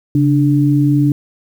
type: tone pair together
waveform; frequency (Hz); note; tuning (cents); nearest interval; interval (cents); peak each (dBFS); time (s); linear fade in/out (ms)
sine; 138.59 / 293.7; C#3 / D4; 0 / 0; octave + minor second; 1300; -12; 0.15-1.12; 2
effects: 7-bit